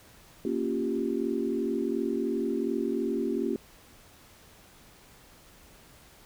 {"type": "chord", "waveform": "sine", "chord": "G half-diminished seventh", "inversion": "first", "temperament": "equal", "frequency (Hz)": [233.1, 277.2, 349.2, 392], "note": ["Bb3", "Db4", "F4", "G4"], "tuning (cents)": [0, 0, 0, 0], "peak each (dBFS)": -32, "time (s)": [0.45, 3.56], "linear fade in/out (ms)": 2, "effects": ["pink hiss -55 dBFS RMS until 6.25 s"]}